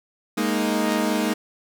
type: chord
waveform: sawtooth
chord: Ab suspended second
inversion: none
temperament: equal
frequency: 207.7 / 233.1 / 311.1 Hz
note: Ab3 / Bb3 / Eb4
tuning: 0 / 0 / 0 cents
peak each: -21 dBFS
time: 0.37-1.34 s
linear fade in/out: 10 ms
effects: none